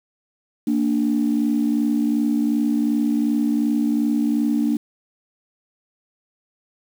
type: tone pair together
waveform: sine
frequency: 230 / 292.7 Hz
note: A#3 / D4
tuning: -23 / -6 cents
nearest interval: major third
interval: 417 cents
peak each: -19 dBFS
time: 0.67-4.77 s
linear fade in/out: 5 ms
effects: tanh soft clip ceiling -10 dBFS + 7-bit